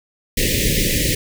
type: band-stop noise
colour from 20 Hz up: pink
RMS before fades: -18 dBFS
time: 0.37-1.15 s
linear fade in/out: 5 ms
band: 560 to 1800 Hz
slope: 96 dB/octave
effects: none